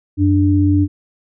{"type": "tone pair together", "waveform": "sine", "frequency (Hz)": [92.6, 294.2], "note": ["F#2", "D4"], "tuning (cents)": [2, 3], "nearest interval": "octave + minor sixth", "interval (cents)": 2001, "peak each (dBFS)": -13, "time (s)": [0.17, 0.88], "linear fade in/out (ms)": 50, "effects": []}